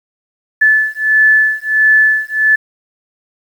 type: beating tone pair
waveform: sine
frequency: 1737 / 1738.5 Hz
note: A6 / A6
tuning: -23 / -21 cents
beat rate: 1.5 Hz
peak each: -11 dBFS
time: 0.61-2.56 s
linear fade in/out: 10 ms
effects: 7-bit